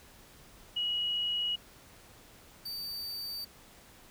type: tone pair in turn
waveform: sine / 45% pulse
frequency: 2908 / 4616 Hz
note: F#7 / D8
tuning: -31 / -31 cents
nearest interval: minor sixth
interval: 800 cents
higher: second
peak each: -29 / -36 dBFS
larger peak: first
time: 0.76-1.56 / 2.65-3.45 s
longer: neither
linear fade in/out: 10 ms
effects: pink hiss -56 dBFS RMS until 4.1 s